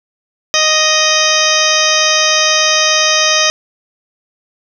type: harmonic tone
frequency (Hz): 622.3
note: D#5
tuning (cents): 0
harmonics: 1 / 2 / 3 / 4 / 5 / 6 / 8 / 9 / 10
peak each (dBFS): -18 / -18 / -18 / -18 / -18 / -18 / -18 / -18 / -18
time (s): 0.54-3.5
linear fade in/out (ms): 0
effects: none